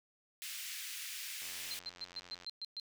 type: high-pass noise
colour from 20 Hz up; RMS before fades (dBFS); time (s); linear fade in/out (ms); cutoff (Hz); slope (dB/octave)
pink; -44; 0.42-1.79; 0; 2000; 24
type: click train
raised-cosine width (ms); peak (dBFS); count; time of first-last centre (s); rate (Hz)
0.2; -35; 92; 1.42-2.446; 88.7
type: tone bursts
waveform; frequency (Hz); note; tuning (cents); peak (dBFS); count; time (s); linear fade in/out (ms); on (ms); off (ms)
sine; 4140; C8; -19; -39; 8; 1.71-2.798; 0; 31; 120
effects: none